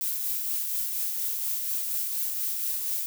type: noise with tremolo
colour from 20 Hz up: violet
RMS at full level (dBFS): -28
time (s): 0.01-3.06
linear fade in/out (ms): 0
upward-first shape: triangle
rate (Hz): 4.2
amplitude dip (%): 35
effects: none